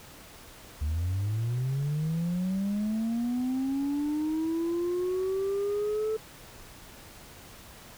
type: linear sweep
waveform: sine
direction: up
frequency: 71.8 to 440 Hz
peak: -24 dBFS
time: 0.81-6.17 s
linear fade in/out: 10 ms
effects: tanh soft clip ceiling -25 dBFS + pink hiss -49 dBFS RMS until 7.97 s